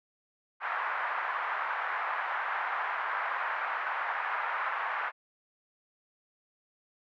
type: band-pass noise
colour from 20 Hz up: pink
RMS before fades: -33 dBFS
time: 0.6-5.12 s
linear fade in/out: 50 ms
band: 880 to 1800 Hz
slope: 24 dB/octave
effects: none